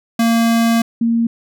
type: tone pair in turn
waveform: square / sine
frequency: 230 / 231.2 Hz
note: A#3 / A#3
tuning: -23 / -14 cents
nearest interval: unison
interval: 9 cents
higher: second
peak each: -12 dBFS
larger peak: neither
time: 0.19-0.82 / 1.01-1.27 s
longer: first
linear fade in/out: 5 ms
effects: none